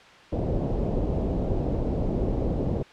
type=low-pass noise; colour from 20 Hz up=pink; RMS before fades=-26 dBFS; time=0.32-2.83 s; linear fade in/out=10 ms; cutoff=620 Hz; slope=24 dB/octave; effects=white hiss -49 dBFS RMS until 2.92 s + low-pass 3000 Hz 12 dB/octave